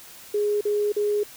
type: tone bursts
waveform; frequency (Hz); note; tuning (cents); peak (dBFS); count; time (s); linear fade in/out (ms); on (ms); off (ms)
sine; 415.3; G#4; 0; -20; 3; 0.34-1.234; 5; 270; 42
effects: white hiss -45 dBFS RMS until 1.36 s